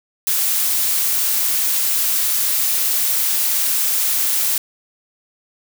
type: noise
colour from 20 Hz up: blue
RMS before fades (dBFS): -18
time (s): 0.27-4.58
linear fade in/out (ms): 2
effects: none